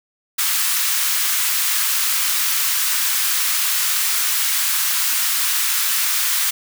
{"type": "high-pass noise", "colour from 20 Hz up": "white", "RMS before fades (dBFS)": -19, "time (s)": [0.38, 6.51], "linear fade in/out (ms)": 10, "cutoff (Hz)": 1100, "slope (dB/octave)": 24, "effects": []}